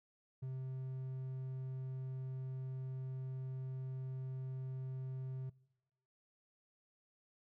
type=tone; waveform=triangle; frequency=130.81 Hz; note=C3; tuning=in tune; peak=-38 dBFS; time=0.42-5.5 s; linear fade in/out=10 ms; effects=noise-tail reverb RT60 1.0 s tail -24 dB re dry